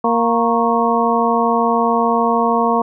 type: harmonic tone with a mistuned harmonic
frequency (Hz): 233.1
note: A#3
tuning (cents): 0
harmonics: 1 / 2 / 3 / 4 / 5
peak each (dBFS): -19 / -19 / -19 / -19 / -19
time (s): 0.04-2.82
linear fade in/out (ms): 5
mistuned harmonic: 5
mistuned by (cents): -100
effects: none